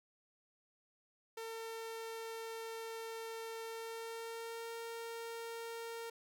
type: tone with pitch glide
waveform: sawtooth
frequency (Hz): 452.3 to 460.5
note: A4 to A#4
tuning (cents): +48 to -21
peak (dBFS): -39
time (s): 1.37-6.1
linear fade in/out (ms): 5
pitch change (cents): +31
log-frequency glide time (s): 3.63-4.74
effects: none

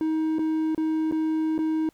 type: tone with dropouts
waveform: triangle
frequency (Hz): 315.8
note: D#4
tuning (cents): +26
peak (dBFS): -20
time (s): 0.01-1.89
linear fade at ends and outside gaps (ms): 1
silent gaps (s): 0.385-0.392 / 0.748-0.778 / 1.113-1.123 / 1.58-1.589
effects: pink hiss -64 dBFS RMS until 1.93 s

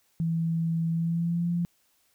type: tone with pitch glide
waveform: sine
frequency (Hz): 164.81 to 172.6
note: E3 to F3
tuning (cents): 0 to -20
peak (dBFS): -24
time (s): 0.2-1.65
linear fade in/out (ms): 0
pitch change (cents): +80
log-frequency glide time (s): 0.91-1.5
effects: white hiss -68 dBFS RMS until 2.14 s

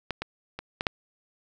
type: clicks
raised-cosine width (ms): 0.3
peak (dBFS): -13 / -15 / -19 / -12 / -7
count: 5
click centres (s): 0.107 / 0.22 / 0.59 / 0.809 / 0.868
effects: none

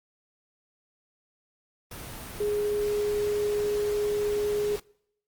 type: tone in noise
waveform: sine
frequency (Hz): 415.3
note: G#4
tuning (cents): 0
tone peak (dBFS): -24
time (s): 2.4-4.76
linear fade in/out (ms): 5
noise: pink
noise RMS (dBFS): -40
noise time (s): 1.91-4.8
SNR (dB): +13
effects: noise-tail reverb RT60 0.7 s tail -24 dB re dry + Opus 32 kbps

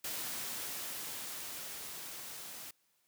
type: noise with level ramp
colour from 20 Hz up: white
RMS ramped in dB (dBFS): -39 to -47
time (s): 0.04-2.71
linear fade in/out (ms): 5
effects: white hiss -75 dBFS RMS until 3.07 s + high-pass 100 Hz 12 dB/octave

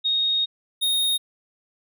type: tone pair in turn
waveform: sine / square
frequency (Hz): 3729 / 3714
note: A#7 / A#7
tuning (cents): 0 / -7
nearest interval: unison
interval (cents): 7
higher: first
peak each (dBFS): -19 / -20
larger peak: first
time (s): 0.04-0.46 / 0.81-1.18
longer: first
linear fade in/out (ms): 20
effects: none

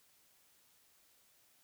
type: silence
effects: white hiss -69 dBFS RMS until 1.63 s

